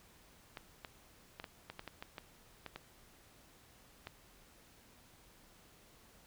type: clicks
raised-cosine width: 0.3 ms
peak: -28 dBFS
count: 12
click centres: 0.572 / 0.848 / 1.399 / 1.442 / 1.7 / 1.794 / 1.877 / 2.025 / 2.182 / 2.663 / 2.76 / 4.071 s
effects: pink hiss -63 dBFS RMS until 6.26 s